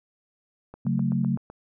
click train, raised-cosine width 1 ms, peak -27 dBFS, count 7, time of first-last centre 0.74-1.5 s, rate 7.89 Hz
sine chord, F# minor, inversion second, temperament equal with one note detuned, 138.59 / 185 / 223.7 Hz, C#3 / F#3 / A3, 0 / 0 / +29 cents, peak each -26 dBFS, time 0.85-1.37 s, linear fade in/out 10 ms
effects none

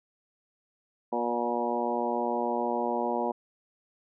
harmonic tone with a mistuned harmonic, 119.7 Hz, A#2, 46 cents sharp, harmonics 2 / 3 / 4 / 5 / 6 / 7 / 8, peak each -34 / -34 / -34 / -34 / -34 / -34 / -34 dBFS, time 1.12-3.32 s, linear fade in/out 10 ms, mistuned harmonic 5, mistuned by -20 cents, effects none

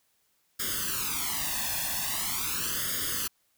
white noise with flanger, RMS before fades -31 dBFS, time 0.59-3.28 s, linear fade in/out 10 ms, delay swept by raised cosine 0.59 to 1.16 ms, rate 0.42 Hz, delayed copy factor +1, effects white hiss -71 dBFS RMS until 3.57 s

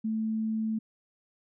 sine tone, 220 Hz, A3, in tune, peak -27 dBFS, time 0.04-0.79 s, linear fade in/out 10 ms, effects none

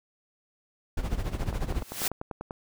brown noise with tremolo, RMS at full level -27 dBFS, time 0.97-1.83 s, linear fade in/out 5 ms, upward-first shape sine, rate 14 Hz, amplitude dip 75%
click train, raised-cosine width 1 ms, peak -21 dBFS, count 12, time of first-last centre 1.43-2.508 s, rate 10.2 Hz
white noise with exponential growth, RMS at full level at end -25 dBFS, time 1.73-2.08 s, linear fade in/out 5 ms, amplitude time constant 74 ms
effects none

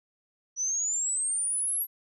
sine exponential sweep, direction up, 5890 to 11670 Hz, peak -26 dBFS, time 0.56-1.87 s, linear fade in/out 50 ms, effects none

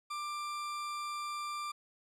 40% pulse tone, 1184 Hz, D6, 14 cents sharp, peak -36 dBFS, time 0.1-1.72 s, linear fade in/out 10 ms, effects low-pass 10000 Hz 12 dB/octave + 12-bit

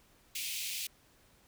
pink high-pass noise, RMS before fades -38 dBFS, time 0.35-0.87 s, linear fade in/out 5 ms, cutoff 2300 Hz, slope 48 dB/octave, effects pink hiss -65 dBFS RMS until 1.47 s

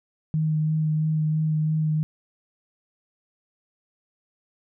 sine tone with vibrato, 155.56 Hz, D#3, in tune, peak -20 dBFS, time 0.34-2.03 s, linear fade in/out 0 ms, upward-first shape sine, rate 3 Hz, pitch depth 14 cents each way, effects none

